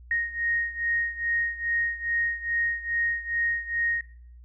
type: beating tone pair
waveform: sine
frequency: 1864.7 / 1867.1 Hz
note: A#6 / A#6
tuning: 0 / +2 cents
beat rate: 2.4 Hz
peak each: -27 / -30 dBFS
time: 0.11-4.01 s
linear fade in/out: 2 ms
effects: noise-tail reverb RT60 0.5 s tail -17 dB re dry + added 60 Hz sine -45 dBFS peak until 4.44 s